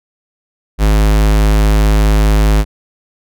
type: tone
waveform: square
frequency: 52.4 Hz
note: G#1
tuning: 16 cents sharp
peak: -8 dBFS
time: 0.78-2.65 s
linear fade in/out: 50 ms
effects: none